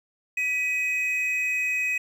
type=tone pair together; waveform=triangle; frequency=1975.5 / 2524 Hz; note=B6 / D#7; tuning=0 / +24 cents; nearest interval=major third; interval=424 cents; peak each=-31 / -22 dBFS; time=0.37-1.98 s; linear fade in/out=5 ms; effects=10-bit